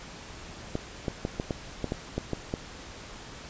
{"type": "clicks", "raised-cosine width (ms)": 2, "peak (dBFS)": -15, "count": 10, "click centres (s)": [0.754, 1.082, 1.251, 1.399, 1.508, 1.843, 1.921, 2.18, 2.333, 2.539], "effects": ["pink hiss -44 dBFS RMS until 3.49 s", "resampled to 16000 Hz"]}